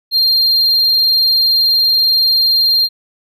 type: tone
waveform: triangle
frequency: 4193 Hz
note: C8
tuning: 3 cents sharp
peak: -8 dBFS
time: 0.11-2.89 s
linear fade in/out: 50 ms
effects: none